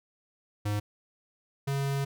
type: tone pair in turn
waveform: square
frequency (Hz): 103.83 / 138.6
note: G#2 / C#3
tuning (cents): 0 / 0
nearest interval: perfect fourth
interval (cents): 500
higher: second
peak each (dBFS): -28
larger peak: neither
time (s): 0.65-0.8 / 1.67-2.05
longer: second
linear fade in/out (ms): 10
effects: none